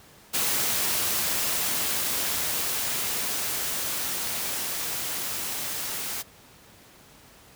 white noise with level ramp, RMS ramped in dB -25 to -32 dBFS, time 0.33-6.23 s, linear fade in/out 20 ms, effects pink hiss -52 dBFS RMS until 7.55 s + high-pass 60 Hz 12 dB/octave

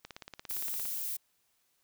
click train, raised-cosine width 0.2 ms, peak -26 dBFS, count 15, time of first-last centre 0.05-0.855 s, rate 17.4 Hz
violet noise, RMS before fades -36 dBFS, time 0.49-1.17 s, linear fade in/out 10 ms
effects white hiss -74 dBFS RMS until 1.83 s

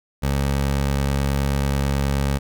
20% pulse tone, 69.3 Hz, C#2, in tune, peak -14 dBFS, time 0.22-2.39 s, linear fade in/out 20 ms, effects none

